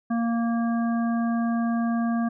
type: harmonic tone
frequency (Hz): 232.1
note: A#3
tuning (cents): -7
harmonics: 1 / 3 / 5 / 7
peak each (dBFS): -22 / -32 / -36 / -39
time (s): 0.1-2.29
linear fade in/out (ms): 10
effects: none